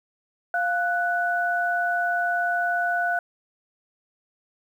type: tone pair together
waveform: sine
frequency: 700 / 1483.2 Hz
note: F5 / F#6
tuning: +4 / +4 cents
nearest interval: octave + minor second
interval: 1300 cents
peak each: -24 dBFS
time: 0.54-3.19 s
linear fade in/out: 2 ms
effects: 9-bit